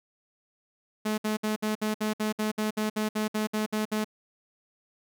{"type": "tone bursts", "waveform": "sawtooth", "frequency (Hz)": 214.5, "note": "A3", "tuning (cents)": -44, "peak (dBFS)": -22, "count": 16, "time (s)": [1.05, 4.045], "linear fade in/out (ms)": 10, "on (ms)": 130, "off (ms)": 61, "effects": []}